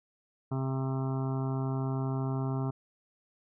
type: harmonic tone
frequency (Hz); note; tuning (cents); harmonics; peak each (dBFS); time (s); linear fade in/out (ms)
132.8; C3; +26; 1 / 2 / 3 / 5 / 6 / 7 / 8 / 9 / 10; -30 / -36 / -40 / -44 / -46 / -47 / -48 / -49 / -50; 0.51-2.71; 10
effects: none